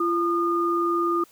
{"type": "tone pair together", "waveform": "sine", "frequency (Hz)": [342, 1218.7], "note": ["F4", "D#6"], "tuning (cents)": [-36, -36], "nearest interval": "octave + minor seventh", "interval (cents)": 2200, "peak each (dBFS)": -23, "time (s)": [0, 1.24], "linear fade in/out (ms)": 5, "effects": ["white hiss -56 dBFS RMS until 1.31 s"]}